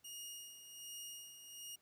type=tone with tremolo; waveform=15% pulse; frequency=2858 Hz; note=F7; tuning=39 cents sharp; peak=-39 dBFS; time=0.04-1.76 s; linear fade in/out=10 ms; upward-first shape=sine; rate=1.3 Hz; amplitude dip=60%; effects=pink hiss -75 dBFS RMS until 1.81 s + high-pass 100 Hz 12 dB/octave